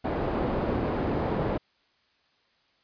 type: low-pass noise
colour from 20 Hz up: white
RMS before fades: -28 dBFS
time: 0.04-1.58 s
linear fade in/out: 10 ms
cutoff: 540 Hz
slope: 12 dB/octave
effects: white hiss -67 dBFS RMS until 2.83 s + resampled to 11025 Hz